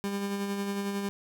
30% pulse tone with tremolo, 200 Hz, G3, 35 cents sharp, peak -26 dBFS, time 0.04-1.09 s, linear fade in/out 0 ms, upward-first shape sine, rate 11 Hz, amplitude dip 35%, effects none

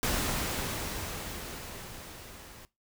pink noise with level ramp, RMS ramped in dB -29 to -50 dBFS, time 0.03-2.65 s, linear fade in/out 0 ms, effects noise-tail reverb RT60 0.2 s tail -18 dB re dry

